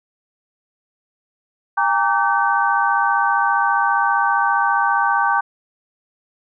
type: tone cluster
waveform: sine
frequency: 805 / 920 / 1154 / 1532 Hz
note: G5 / A#5 / D6 / G6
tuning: +46 / -23 / -31 / -40 cents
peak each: -20 dBFS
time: 1.77-5.41 s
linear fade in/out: 10 ms
effects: none